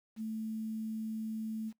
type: tone with quantisation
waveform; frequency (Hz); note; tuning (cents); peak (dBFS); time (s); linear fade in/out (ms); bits
sine; 220; A3; 0; -35; 0.16-1.73; 50; 10
effects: noise-tail reverb RT60 0.1 s tail -21 dB re dry